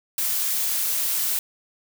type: noise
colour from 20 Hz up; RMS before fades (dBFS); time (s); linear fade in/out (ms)
blue; -24; 0.18-1.39; 2
effects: none